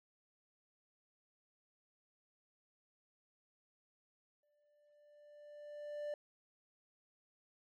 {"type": "tone with exponential growth", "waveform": "triangle", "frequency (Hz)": 590, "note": "D5", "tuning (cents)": 8, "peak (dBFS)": -36, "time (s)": [4.43, 6.14], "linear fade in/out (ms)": 2, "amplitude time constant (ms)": 370, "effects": []}